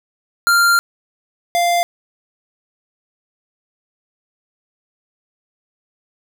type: tone pair in turn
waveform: square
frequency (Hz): 1391 / 695.5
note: F6 / F5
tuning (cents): -7 / -7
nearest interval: octave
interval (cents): 1200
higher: first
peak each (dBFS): -11 / -14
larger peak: first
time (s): 0.47-0.79 / 1.55-1.83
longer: first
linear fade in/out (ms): 0
effects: none